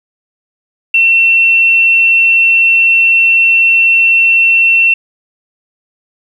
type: tone with frequency modulation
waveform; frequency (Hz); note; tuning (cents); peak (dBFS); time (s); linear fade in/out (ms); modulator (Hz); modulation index
sine; 2704; E7; +43; -5; 0.94-4.94; 5; 35.5; 0.21
effects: 7-bit